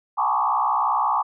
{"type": "tone with frequency modulation", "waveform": "sine", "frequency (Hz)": 987.8, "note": "B5", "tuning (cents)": 0, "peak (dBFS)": -18, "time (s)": [0.17, 1.23], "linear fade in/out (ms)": 20, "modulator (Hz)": 62.7, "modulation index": 3.2, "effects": []}